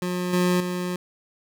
25% pulse tone with level steps, 179.5 Hz, F3, 48 cents sharp, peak -21 / -15 / -22 dBFS, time 0.02-0.96 s, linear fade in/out 2 ms, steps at 0.33 / 0.6 s, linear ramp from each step 5 ms, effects none

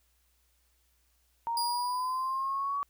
sine linear sweep, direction up, 923 to 1136 Hz, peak -29 dBFS, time 1.47-2.83 s, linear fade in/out 0 ms
sawtooth tone with exponential decay, 4856 Hz, D#8, 43 cents flat, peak -27 dBFS, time 1.57-2.77 s, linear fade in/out 2 ms, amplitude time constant 260 ms
effects added 60 Hz sine -70 dBFS peak until 2.89 s + white hiss -72 dBFS RMS until 2.89 s

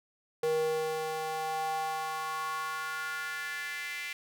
square tone with high-pass filter sweep, 157.6 Hz, D#3, 23 cents sharp, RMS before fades -34 dBFS, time 0.43-4.13 s, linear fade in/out 2 ms, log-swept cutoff 450 to 2200 Hz, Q 4.2, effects none

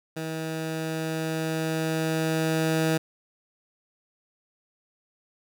15% pulse tone with level ramp, 160 Hz, D#3, 49 cents sharp, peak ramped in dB -24 to -15 dBFS, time 0.16-2.98 s, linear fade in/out 10 ms, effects none

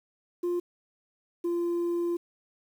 sine tone pair in turn, 350.9 / 344.7 Hz, F4 / F4, +8 / -23 cents, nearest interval unison, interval 31 cents, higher first, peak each -23 dBFS, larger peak neither, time 0.43-0.6 / 1.44-2.17 s, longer second, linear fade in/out 10 ms, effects tanh soft clip ceiling -25 dBFS + 9-bit

